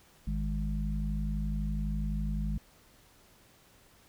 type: harmonic tone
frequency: 51.91 Hz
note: G#1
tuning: in tune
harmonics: 1 / 3 / 4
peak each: -31 / -36 / -37 dBFS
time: 0.27-2.58 s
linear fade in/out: 5 ms
effects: pink hiss -61 dBFS RMS until 4.08 s